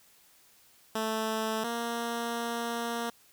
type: tone pair in turn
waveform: 10% pulse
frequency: 220 / 233.9 Hz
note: A3 / A#3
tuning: 0 / +6 cents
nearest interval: minor second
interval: 106 cents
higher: second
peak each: -21 / -23 dBFS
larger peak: first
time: 0.95-1.64 / 1.64-3.1 s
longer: second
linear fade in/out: 5 ms
effects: white hiss -61 dBFS RMS until 3.32 s